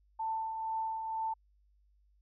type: tone with tremolo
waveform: sine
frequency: 889 Hz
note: A5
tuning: 18 cents sharp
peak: -31 dBFS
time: 0.19-1.34 s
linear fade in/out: 10 ms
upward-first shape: triangle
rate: 2.1 Hz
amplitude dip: 45%
effects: added 50 Hz sine -65 dBFS peak until 2.21 s